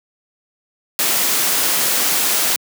white noise, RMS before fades -17 dBFS, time 0.99-2.56 s, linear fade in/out 0 ms, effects high-pass 200 Hz 12 dB/octave

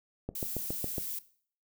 click train, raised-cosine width 2 ms, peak -21 dBFS, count 6, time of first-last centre 0.29-0.982 s, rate 7.23 Hz
violet noise, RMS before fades -37 dBFS, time 0.35-1.19 s, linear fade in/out 5 ms
effects noise-tail reverb RT60 0.5 s tail -17 dB re dry

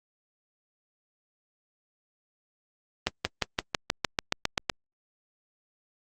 accelerating click train, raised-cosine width 0.2 ms, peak -6 dBFS, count 12, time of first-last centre 3.07-4.698 s, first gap 180 ms, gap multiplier 0.96, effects Opus 24 kbps

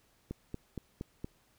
click train, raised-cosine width 3 ms, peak -25 dBFS, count 5, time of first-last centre 0.31-1.245 s, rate 4.28 Hz, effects pink hiss -69 dBFS RMS until 1.58 s

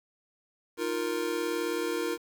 square chord, Eb suspended second, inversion none, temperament just, 311.1 / 350 / 466.7 Hz, Eb4 / F4 / Bb4, 0 / +4 / +2 cents, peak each -36 / -33 / -33 dBFS, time 0.77-2.18 s, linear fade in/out 50 ms, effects 9-bit

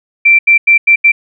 sine tone bursts at uneven times, 2349 Hz, D7, in tune, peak -3 dBFS, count 5, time 0.25-0.39 / 0.47-0.58 / 0.67-0.78 / 0.87-0.96 / 1.04-1.12 s, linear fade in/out 10 ms, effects none

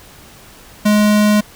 square tone, 209.7 Hz, G#3, 17 cents sharp, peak -10 dBFS, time 0.85-1.41 s, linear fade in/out 10 ms, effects pink hiss -41 dBFS RMS until 1.55 s

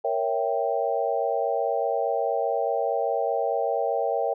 sine chord, A# diminished seventh, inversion none, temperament equal, 466.2 / 554.4 / 659.3 / 784 Hz, A#4 / C#5 / E5 / G5, 0 / 0 / 0 / 0 cents, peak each -28 dBFS, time 0.04-4.34 s, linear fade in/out 10 ms, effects none

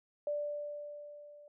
sine tone with level ramp, 587.3 Hz, D5, in tune, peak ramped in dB -31 to -53 dBFS, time 0.27-1.48 s, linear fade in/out 2 ms, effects none

